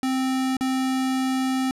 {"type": "tone with dropouts", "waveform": "square", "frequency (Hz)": 261.4, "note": "C4", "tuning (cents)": -1, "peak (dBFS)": -22, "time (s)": [0.03, 1.71], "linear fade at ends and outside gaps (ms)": 1, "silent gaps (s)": [0.568, 0.609], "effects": ["low-pass 12000 Hz 12 dB/octave"]}